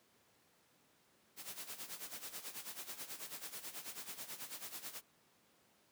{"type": "noise with tremolo", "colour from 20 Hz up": "white", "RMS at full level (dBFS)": -45, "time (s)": [1.36, 5.02], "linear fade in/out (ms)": 50, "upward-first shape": "sine", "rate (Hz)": 9.2, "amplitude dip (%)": 75, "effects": ["pink hiss -71 dBFS RMS until 5.91 s", "high-pass 150 Hz 12 dB/octave"]}